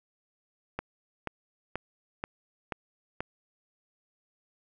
click train, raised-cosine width 0.5 ms, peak -17 dBFS, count 6, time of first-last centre 0.79-3.205 s, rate 2.07 Hz, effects none

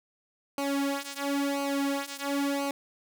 sawtooth tone with flanger, 280 Hz, C#4, 18 cents sharp, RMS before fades -30 dBFS, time 0.58-2.71 s, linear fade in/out 2 ms, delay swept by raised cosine 0.56 to 3.66 ms, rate 0.97 Hz, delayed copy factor -0.9, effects none

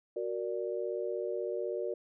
sine chord, Gb augmented, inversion none, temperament equal, 370 / 466.2 / 587.3 Hz, Gb4 / Bb4 / D5, 0 / 0 / 0 cents, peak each -36 / -36 / -38 dBFS, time 0.16-1.94 s, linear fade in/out 5 ms, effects none

